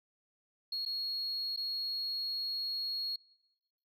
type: tone with dropouts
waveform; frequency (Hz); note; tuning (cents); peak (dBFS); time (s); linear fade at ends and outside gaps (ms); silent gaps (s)
sine; 4309; C#8; -50; -32; 0.72-3.16; 5; 0.852-0.86 / 1.563-1.573
effects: noise-tail reverb RT60 1.0 s tail -23 dB re dry + tanh soft clip ceiling -31 dBFS